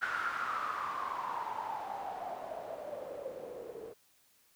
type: noise with low-pass filter sweep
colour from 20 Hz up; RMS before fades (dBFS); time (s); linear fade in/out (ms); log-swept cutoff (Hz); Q
blue; -39; 0.01-3.94; 20; 1500 to 430; 8.5
effects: white hiss -68 dBFS RMS until 4.55 s